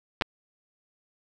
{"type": "clicks", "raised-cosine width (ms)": 0.3, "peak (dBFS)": -9, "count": 2, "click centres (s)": [0.212, 0.221], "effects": []}